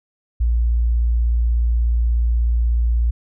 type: tone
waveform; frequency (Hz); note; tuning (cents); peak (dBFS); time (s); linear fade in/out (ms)
sine; 58.27; A#1; 0; -14; 0.4-3.11; 10
effects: none